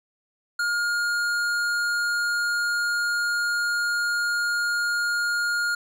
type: tone with tanh clipping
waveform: sine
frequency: 1420 Hz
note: F6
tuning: 28 cents sharp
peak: -24 dBFS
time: 0.59-5.75 s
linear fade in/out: 5 ms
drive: 15 dB
effects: none